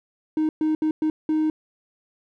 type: tone bursts at uneven times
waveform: triangle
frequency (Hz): 311.1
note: D#4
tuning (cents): 0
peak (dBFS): -16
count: 5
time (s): 0.37-0.49 / 0.61-0.75 / 0.82-0.91 / 1.02-1.1 / 1.29-1.5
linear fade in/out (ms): 2
effects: tanh soft clip ceiling -13 dBFS